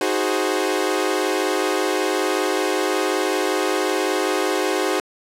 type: chord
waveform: sawtooth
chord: Ab dominant seventh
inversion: second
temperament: equal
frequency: 311.1 / 370 / 415.3 / 523.3 Hz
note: Eb4 / Gb4 / Ab4 / C5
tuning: 0 / 0 / 0 / 0 cents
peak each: -22 / -19 / -21 / -22 dBFS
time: 0.01-5 s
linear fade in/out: 2 ms
effects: low-pass 12000 Hz 12 dB/octave